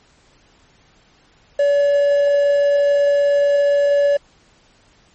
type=tone with quantisation; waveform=triangle; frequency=571 Hz; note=D5; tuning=49 cents flat; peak=-10 dBFS; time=1.59-4.17 s; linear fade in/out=5 ms; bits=6; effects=pink hiss -54 dBFS RMS until 5.14 s + MP3 32 kbps